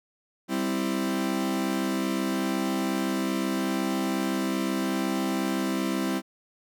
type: chord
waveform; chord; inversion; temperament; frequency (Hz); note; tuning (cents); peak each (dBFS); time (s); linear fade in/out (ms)
40% pulse; C major; second; equal; 196 / 261.6 / 329.6; G3 / C4 / E4; 0 / 0 / 0; -29; 0.48-6.22; 50
effects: none